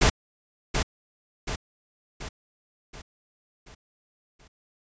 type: noise with echo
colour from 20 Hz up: pink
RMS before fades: -18 dBFS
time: 0.01-0.1 s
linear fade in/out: 10 ms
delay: 730 ms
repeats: 6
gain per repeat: -6 dB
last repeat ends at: 4.48 s
effects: resampled to 16000 Hz